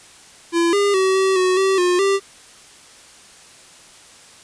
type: tone with pitch steps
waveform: square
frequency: 338.6 / 404.4 / 379.5 / 382.6 / 369.3 / 384.8 / 357.3 / 393.4 Hz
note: E4 / G#4 / F#4 / G4 / F#4 / G4 / F4 / G4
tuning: +46 / -46 / +44 / -42 / -3 / -32 / +40 / +6 cents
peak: -15 dBFS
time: 0.52-2.2 s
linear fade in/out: 50 ms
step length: 210 ms
effects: white hiss -45 dBFS RMS until 4.43 s + resampled to 22050 Hz